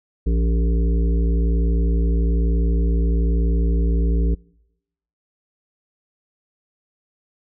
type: harmonic tone with a mistuned harmonic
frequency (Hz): 57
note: A#1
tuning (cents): -38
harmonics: 1 / 3 / 5 / 7 / 8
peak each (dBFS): -16 / -26 / -30 / -33 / -34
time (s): 0.26-4.35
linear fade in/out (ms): 10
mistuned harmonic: 7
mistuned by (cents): -18
effects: noise-tail reverb RT60 0.9 s tail -26 dB re dry